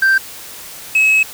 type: tone pair in turn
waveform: sine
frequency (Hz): 1567 / 2571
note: G6 / E7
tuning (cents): -1 / -44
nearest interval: major sixth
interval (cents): 857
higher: second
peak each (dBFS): -6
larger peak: neither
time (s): 0.02-0.18 / 0.95-1.23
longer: second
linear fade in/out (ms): 5
effects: tanh soft clip ceiling -8 dBFS + white hiss -33 dBFS RMS until 1.33 s